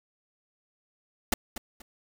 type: noise with echo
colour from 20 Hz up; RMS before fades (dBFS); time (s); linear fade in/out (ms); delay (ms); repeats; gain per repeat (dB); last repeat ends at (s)
pink; -23; 1.32-1.34; 5; 240; 2; -12; 1.82
effects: none